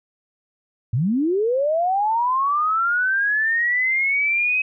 sine linear sweep, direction up, 102.7 to 2548 Hz, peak -17 dBFS, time 0.93-4.62 s, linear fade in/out 5 ms, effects none

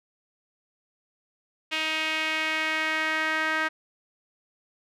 sawtooth tone with band-pass filter sweep, 315 Hz, D#4, 21 cents sharp, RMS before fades -27 dBFS, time 1.71-3.69 s, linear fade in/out 20 ms, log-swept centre 2700 to 1700 Hz, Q 2.7, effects none

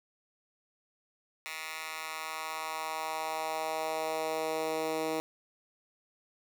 10% pulse tone with high-pass filter sweep, 158.6 Hz, D#3, 33 cents sharp, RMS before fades -35 dBFS, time 1.46-5.2 s, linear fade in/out 0 ms, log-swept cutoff 1800 to 360 Hz, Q 1.7, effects none

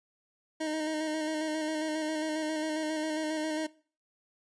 25% pulse tone with vibrato, 311.1 Hz, D#4, in tune, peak -27 dBFS, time 0.6-3.67 s, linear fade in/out 10 ms, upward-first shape square, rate 7.4 Hz, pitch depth 25 cents each way, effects noise-tail reverb RT60 0.4 s tail -20 dB re dry + resampled to 22050 Hz

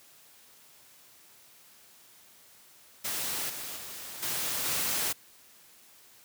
white noise with level steps, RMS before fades -33 / -39 / -42 / -32 / -30 dBFS, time 3.04-5.13 s, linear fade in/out 10 ms, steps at 3.49 / 3.76 / 4.22 / 4.65 s, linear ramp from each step 10 ms, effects white hiss -57 dBFS RMS until 6.24 s + high-pass 80 Hz 12 dB/octave

